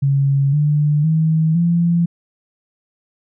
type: tone with pitch steps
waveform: sine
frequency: 138.59 / 148.54 / 159.2 / 170.62 Hz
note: C#3 / D3 / D#3 / F3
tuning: 0 / +20 / +40 / -40 cents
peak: -12 dBFS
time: 0.02-2.06 s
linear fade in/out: 10 ms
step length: 510 ms
effects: none